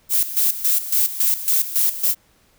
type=noise with tremolo; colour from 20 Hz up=violet; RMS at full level=-17 dBFS; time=0.09-2.15 s; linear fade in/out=50 ms; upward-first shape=square; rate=3.6 Hz; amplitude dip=75%; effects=pink hiss -58 dBFS RMS until 2.58 s